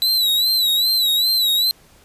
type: tone with vibrato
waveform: 45% pulse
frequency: 3951 Hz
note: B7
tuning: in tune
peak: -14 dBFS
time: 0.02-1.71 s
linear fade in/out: 0 ms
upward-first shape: sine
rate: 2.5 Hz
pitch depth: 88 cents each way
effects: pink hiss -51 dBFS RMS until 2.04 s + resampled to 32000 Hz